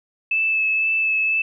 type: tone with vibrato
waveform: sine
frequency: 2618 Hz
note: E7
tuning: 13 cents flat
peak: -17 dBFS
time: 0.31-1.42 s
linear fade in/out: 5 ms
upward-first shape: sine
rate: 2 Hz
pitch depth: 14 cents each way
effects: none